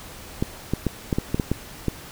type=clicks; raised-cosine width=3 ms; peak=-8 dBFS; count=9; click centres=0.425 / 0.736 / 0.867 / 1.128 / 1.185 / 1.345 / 1.398 / 1.516 / 1.883 s; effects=pink hiss -41 dBFS RMS until 2.11 s